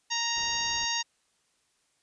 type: harmonic tone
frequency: 932.3 Hz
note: A#5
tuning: in tune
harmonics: 1 / 2 / 3 / 4 / 5 / 6 / 7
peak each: -35 / -35 / -35 / -35 / -35 / -35 / -35 dBFS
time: 0.1-1.03 s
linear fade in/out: 20 ms
type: low-pass noise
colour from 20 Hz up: pink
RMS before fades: -49 dBFS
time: 0.36-0.85 s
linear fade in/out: 5 ms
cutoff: 1300 Hz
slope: 12 dB/octave
effects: white hiss -71 dBFS RMS until 2.02 s + resampled to 22050 Hz